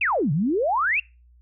sine exponential two-way sweep, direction down then up, 2794 to 133.9 to 2794 Hz, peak -19 dBFS, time 0.01-1 s, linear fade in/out 5 ms, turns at 0.32 s, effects noise-tail reverb RT60 0.3 s tail -25 dB re dry + added 60 Hz sine -51 dBFS peak until 1.41 s

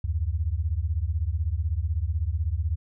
sine beating tone pair, 73.42 / 89.42 Hz, D2 / F2, 0 / +41 cents, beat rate 16 Hz, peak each -26 / -27 dBFS, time 0.04-2.76 s, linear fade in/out 5 ms, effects none

